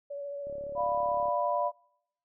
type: tone with vibrato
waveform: sine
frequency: 568 Hz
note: C#5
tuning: 42 cents sharp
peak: -35 dBFS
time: 0.1-0.79 s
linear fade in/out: 10 ms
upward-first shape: triangle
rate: 14 Hz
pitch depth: 22 cents each way
type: click train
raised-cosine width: 2 ms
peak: -36 dBFS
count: 30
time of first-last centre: 0.47-1.285 s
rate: 35.6 Hz
type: chord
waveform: sine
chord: B diminished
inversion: first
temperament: equal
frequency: 587.3 / 698.5 / 987.8 Hz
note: D5 / F5 / B5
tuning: 0 / 0 / 0 cents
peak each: -30 / -31 / -30 dBFS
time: 0.75-1.72 s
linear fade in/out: 50 ms
effects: noise-tail reverb RT60 0.8 s tail -26 dB re dry